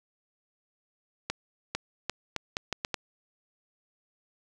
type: accelerating click train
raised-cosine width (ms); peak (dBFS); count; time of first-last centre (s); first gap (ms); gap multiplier
0.2; -12; 8; 1.3-2.943; 450; 0.77
effects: 8-bit

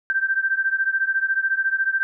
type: beating tone pair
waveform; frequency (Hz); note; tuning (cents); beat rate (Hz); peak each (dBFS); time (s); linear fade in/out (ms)
sine; 1562 / 1576; G6 / G6; -7 / +9; 14; -21 / -23; 0.1-2.03; 0
effects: none

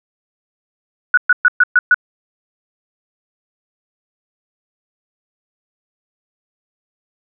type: tone bursts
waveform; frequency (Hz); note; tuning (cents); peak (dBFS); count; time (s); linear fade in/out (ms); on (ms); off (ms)
sine; 1470; F#6; -12; -6; 6; 1.14-1.944; 2; 34; 120
effects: none

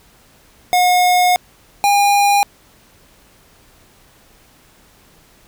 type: tone pair in turn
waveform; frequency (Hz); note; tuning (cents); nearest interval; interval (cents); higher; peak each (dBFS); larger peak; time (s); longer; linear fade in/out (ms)
square; 722 / 810.4; F#5 / G#5; -43 / -43; major second; 200; second; -11 / -11; neither; 0.73-1.36 / 1.84-2.43; first; 0
effects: pink hiss -50 dBFS RMS until 5.47 s

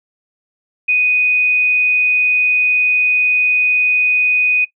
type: tone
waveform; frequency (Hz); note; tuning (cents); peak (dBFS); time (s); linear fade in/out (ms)
sine; 2489; D#7; 0; -11; 0.88-4.65; 10
effects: noise-tail reverb RT60 0.1 s tail -17 dB re dry

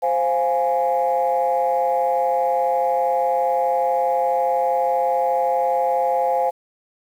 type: chord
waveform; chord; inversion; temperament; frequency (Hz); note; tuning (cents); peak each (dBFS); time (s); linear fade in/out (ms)
sine; F minor; second; equal; 523.3 / 698.5 / 830.6; C5 / F5 / Ab5; 0 / 0 / 0; -20 / -21 / -20; 0.02-6.51; 20
effects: tanh soft clip ceiling -10 dBFS + 8-bit

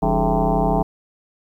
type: tone with frequency modulation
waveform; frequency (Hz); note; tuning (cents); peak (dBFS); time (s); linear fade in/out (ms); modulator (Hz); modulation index
sine; 311.1; D#4; 0; -15; 0.02-0.83; 10; 118; 5
effects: 9-bit

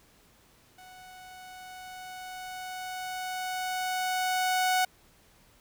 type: tone with level ramp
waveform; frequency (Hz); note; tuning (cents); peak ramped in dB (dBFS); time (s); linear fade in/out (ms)
sawtooth; 740; F#5; 0; -45 to -19; 0.78-4.85; 5
effects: pink hiss -61 dBFS RMS until 5.6 s

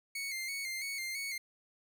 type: tone with vibrato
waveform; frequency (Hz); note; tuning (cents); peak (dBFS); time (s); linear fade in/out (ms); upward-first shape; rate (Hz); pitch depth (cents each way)
sawtooth; 2160; C#7; -45; -33; 0.15-1.38; 5; square; 3; 48
effects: none

